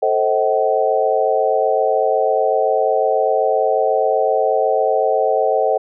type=chord; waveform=sine; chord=A diminished seventh; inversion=none; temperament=just; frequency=440 / 528 / 633.6 / 760.3 Hz; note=A4 / C5 / Eb5 / Gb5; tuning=0 / +16 / +31 / +47 cents; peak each=-19 dBFS; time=0.02-5.78 s; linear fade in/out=10 ms; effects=none